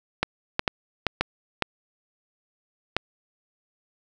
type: clicks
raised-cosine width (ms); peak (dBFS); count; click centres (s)
0.3; -5; 7; 0.23 / 0.594 / 0.678 / 1.067 / 1.21 / 1.623 / 2.966
effects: none